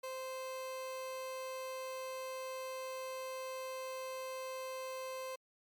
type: tone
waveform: 30% pulse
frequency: 521 Hz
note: C5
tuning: 7 cents flat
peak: -38 dBFS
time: 0.03-5.36 s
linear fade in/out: 10 ms
effects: MP3 96 kbps